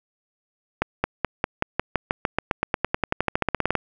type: accelerating click train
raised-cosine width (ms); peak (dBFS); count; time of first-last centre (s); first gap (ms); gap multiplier
0.5; -5; 27; 0.82-3.753; 220; 0.94
effects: none